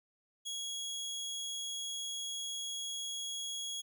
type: tone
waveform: 25% pulse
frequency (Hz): 3322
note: G#7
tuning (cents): 0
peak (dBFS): -34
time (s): 0.45-3.82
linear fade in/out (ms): 20
effects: none